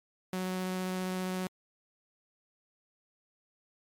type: tone with vibrato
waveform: sawtooth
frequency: 185 Hz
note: F#3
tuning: in tune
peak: -28 dBFS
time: 0.33-1.47 s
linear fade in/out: 2 ms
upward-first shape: triangle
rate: 15 Hz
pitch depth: 8 cents each way
effects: MP3 96 kbps

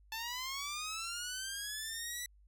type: linear sweep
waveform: 10% pulse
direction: up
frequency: 875 to 1975.5 Hz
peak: -30 dBFS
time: 0.12-2.26 s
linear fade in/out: 2 ms
effects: added 50 Hz sine -60 dBFS peak until 2.47 s

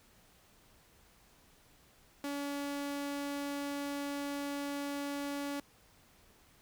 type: tone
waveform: sawtooth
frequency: 284.1 Hz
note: C#4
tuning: 43 cents sharp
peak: -32 dBFS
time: 2.24-5.6 s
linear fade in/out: 2 ms
effects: pink hiss -64 dBFS RMS until 6.61 s

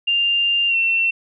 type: tone with pitch glide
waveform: sine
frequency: 2795 to 2703 Hz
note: F7 to E7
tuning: +1 to +43 cents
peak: -15 dBFS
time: 0.07-1.11 s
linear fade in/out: 10 ms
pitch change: -58 cents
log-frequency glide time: 0.68-0.76 s
effects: none

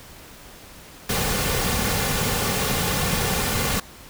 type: noise with comb filter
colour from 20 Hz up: pink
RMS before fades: -23 dBFS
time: 1.09-3.8 s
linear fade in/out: 5 ms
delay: 3.1 ms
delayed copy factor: -0.5
effects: pink hiss -44 dBFS RMS until 4.09 s

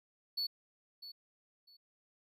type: tone with echo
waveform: triangle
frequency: 4435 Hz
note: C#8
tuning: in tune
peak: -32 dBFS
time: 0.37-0.47 s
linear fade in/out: 10 ms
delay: 650 ms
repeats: 2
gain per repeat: -13 dB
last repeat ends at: 1.77 s
effects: none

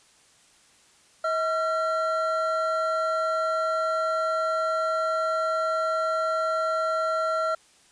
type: tone pair together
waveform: triangle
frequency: 640 / 1364.8 Hz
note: D#5 / F6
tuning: +49 / -40 cents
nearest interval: octave + minor second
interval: 1311 cents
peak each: -24 dBFS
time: 1.24-7.55 s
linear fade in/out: 5 ms
effects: white hiss -58 dBFS RMS until 7.91 s + resampled to 22050 Hz

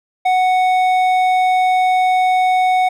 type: tone with hard clipping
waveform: sine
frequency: 740 Hz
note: F#5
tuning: in tune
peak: -13 dBFS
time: 0.25-2.89 s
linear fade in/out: 10 ms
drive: 8 dB
effects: none

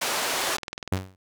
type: band-pass noise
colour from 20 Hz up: pink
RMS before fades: -27 dBFS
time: 0.01-0.57 s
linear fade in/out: 10 ms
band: 510 to 11000 Hz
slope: 12 dB/octave
type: click train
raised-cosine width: 0.2 ms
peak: -16 dBFS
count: 14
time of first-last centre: 0.34-0.974 s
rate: 20.5 Hz
type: tone with exponential decay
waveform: sawtooth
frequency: 94.1 Hz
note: F#2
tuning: 30 cents sharp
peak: -16 dBFS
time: 0.92-1.16 s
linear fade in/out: 5 ms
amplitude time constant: 52 ms
effects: none

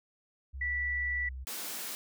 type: tone with pitch glide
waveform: sine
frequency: 66.9 to 64.7 Hz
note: C2 to C2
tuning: +39 to -19 cents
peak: -38 dBFS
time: 0.53-1.45 s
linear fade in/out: 20 ms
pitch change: -58 cents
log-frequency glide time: 0.88-1.26 s
type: tone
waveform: sine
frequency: 1961 Hz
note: B6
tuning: 13 cents flat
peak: -30 dBFS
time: 0.61-1.29 s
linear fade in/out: 5 ms
type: high-pass noise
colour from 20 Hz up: white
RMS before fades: -39 dBFS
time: 1.47-1.95 s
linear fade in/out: 0 ms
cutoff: 180 Hz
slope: 48 dB/octave
effects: none

